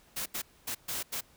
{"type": "noise bursts at uneven times", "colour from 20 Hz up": "white", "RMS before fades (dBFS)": -35, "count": 5, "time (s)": [[0.16, 0.26], [0.34, 0.42], [0.67, 0.75], [0.88, 1.03], [1.12, 1.21]], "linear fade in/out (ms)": 10, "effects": ["pink hiss -62 dBFS RMS until 1.36 s"]}